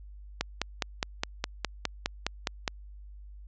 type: click train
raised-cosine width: 0.2 ms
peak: -10 dBFS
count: 12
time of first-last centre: 0.41-2.678 s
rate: 4.85 Hz
effects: added 50 Hz sine -44 dBFS peak until 3.47 s + resampled to 16000 Hz